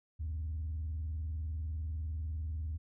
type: tone with vibrato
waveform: sine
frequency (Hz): 78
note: D#2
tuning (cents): +5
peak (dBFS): -33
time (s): 0.19-2.78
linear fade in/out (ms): 20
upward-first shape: sine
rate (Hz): 20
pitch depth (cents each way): 220
effects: tanh soft clip ceiling -32 dBFS